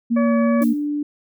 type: tone with vibrato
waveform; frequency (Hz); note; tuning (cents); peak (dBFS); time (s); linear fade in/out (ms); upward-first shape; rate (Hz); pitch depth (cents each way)
sine; 232.7; A#3; -3; -15; 0.1-0.74; 20; sine; 2.6; 13
type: harmonic tone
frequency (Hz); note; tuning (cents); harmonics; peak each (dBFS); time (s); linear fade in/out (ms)
569; C#5; +45; 1 / 2 / 3 / 4; -21 / -28 / -34 / -36; 0.16-0.64; 10
type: tone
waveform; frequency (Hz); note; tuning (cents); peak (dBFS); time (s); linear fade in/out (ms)
sine; 293.7; D4; 0; -20; 0.61-1.03; 5
type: noise with exponential decay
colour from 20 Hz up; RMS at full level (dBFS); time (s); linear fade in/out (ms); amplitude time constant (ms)
violet; -32; 0.62-0.88; 0; 56
effects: none